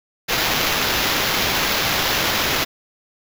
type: noise with sample-and-hold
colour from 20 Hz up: white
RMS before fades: -20 dBFS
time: 0.28-2.65 s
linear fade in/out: 20 ms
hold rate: 8820 Hz
effects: none